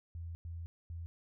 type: tone bursts at uneven times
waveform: sine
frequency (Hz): 84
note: E2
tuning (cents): +33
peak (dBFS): -40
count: 3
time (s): 0.15-0.35 / 0.45-0.66 / 0.9-1.06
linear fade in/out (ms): 0
effects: none